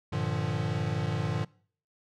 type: chord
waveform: square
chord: G minor seventh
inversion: none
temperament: equal with one note detuned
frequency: 98 / 116.54 / 149.74 / 174.61 Hz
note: G2 / Bb2 / D3 / F3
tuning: 0 / 0 / +34 / 0 cents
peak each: -35 / -34 / -33 / -37 dBFS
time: 0.12-1.45 s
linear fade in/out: 10 ms
effects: noise-tail reverb RT60 0.5 s tail -23 dB re dry + low-pass 5000 Hz 12 dB/octave